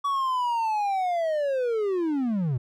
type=linear sweep; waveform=triangle; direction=down; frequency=1139 to 114.7 Hz; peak=-21 dBFS; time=0.04-2.58 s; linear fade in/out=10 ms; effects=none